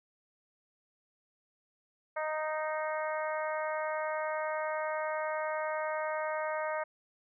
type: harmonic tone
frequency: 310 Hz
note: D#4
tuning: 6 cents flat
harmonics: 2 / 3 / 4 / 5 / 6 / 7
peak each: -34 / -38 / -40 / -42 / -44 / -45 dBFS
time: 2.16-6.84 s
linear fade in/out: 10 ms
effects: none